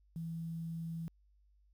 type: tone with quantisation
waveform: sine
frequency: 164.81 Hz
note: E3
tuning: in tune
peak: -38 dBFS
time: 0.16-1.08 s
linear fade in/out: 0 ms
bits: 11
effects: added 50 Hz sine -65 dBFS peak until 1.73 s